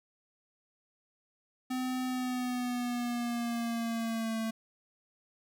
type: tone with pitch glide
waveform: square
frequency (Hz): 255.3 to 223.5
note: C4 to A3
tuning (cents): -42 to +27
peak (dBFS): -32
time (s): 1.7-4.51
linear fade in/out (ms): 10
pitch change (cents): -231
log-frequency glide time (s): 2.06-4.39
effects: none